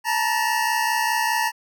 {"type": "tone pair together", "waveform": "25% pulse", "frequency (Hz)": [880, 944.9], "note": ["A5", "A#5"], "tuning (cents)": [0, 23], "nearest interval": "minor second", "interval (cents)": 123, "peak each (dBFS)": -19, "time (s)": [0.04, 1.52], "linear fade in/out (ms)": 50, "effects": []}